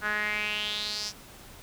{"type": "tone with band-pass filter sweep", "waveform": "sawtooth", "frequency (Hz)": 210, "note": "G#3", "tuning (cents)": 19, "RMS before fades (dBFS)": -31, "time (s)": [0.01, 1.13], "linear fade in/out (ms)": 50, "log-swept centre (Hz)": [1500, 5600], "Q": 5, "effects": ["pink hiss -49 dBFS RMS until 1.62 s"]}